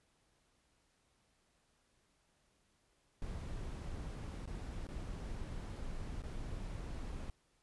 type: noise with dropouts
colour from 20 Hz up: brown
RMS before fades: -43 dBFS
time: 3.22-7.3 s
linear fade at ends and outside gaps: 1 ms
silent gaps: 4.456-4.475 / 4.87-4.888 / 6.221-6.237 s
effects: pink hiss -75 dBFS RMS until 7.62 s + resampled to 24000 Hz